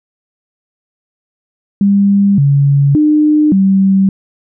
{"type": "tone with pitch steps", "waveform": "sine", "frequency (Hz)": [199.8, 140.7, 302.6, 193.3], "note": ["G3", "C#3", "D#4", "G3"], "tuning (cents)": [33, 26, -48, -24], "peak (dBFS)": -6, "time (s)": [1.81, 4.09], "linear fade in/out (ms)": 2, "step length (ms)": 570, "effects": []}